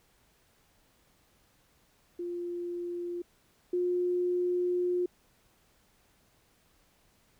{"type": "tone pair in turn", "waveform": "sine", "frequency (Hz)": [349.2, 356.9], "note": ["F4", "F4"], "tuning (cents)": [0, 38], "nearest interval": "unison", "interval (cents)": 38, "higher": "second", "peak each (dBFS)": [-33, -26], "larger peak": "second", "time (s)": [[2.19, 3.22], [3.73, 5.06]], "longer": "second", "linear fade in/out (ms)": 5, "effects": ["pink hiss -67 dBFS RMS until 7.39 s"]}